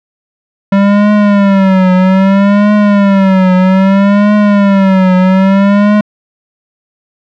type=tone with vibrato; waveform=square; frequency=196 Hz; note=G3; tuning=in tune; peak=-5 dBFS; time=0.72-6.01 s; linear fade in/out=5 ms; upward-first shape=triangle; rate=0.62 Hz; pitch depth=120 cents each way; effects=low-pass 2000 Hz 12 dB/octave